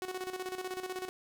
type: tone with tremolo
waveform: sawtooth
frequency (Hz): 370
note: F#4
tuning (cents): 0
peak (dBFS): -31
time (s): 0.02-1.09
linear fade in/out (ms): 0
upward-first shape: square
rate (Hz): 16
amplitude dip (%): 65
effects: none